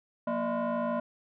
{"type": "tone with frequency modulation", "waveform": "sine", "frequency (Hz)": 181.4, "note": "F#3", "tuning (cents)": -34, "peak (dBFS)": -26, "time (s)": [0.27, 1], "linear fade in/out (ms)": 5, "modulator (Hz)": 416, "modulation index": 2.1, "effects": ["tanh soft clip ceiling -25 dBFS"]}